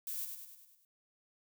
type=noise with echo; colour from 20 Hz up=violet; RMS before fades=-40 dBFS; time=0.07-0.25 s; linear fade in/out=2 ms; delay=100 ms; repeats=6; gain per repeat=-5 dB; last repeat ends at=0.85 s; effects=none